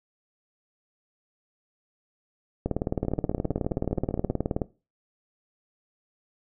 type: two click trains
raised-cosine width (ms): 2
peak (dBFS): -19 / -12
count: 20 / 38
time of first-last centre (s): 3.05-4.308 / 2.66-4.618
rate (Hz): 15.1 / 18.9
effects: noise-tail reverb RT60 0.3 s tail -19 dB re dry